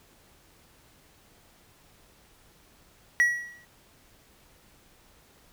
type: tone with exponential decay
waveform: triangle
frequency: 1925 Hz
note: B6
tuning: 45 cents flat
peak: -14 dBFS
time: 3.2-3.65 s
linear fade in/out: 0 ms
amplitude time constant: 96 ms
effects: pink hiss -59 dBFS RMS until 5.52 s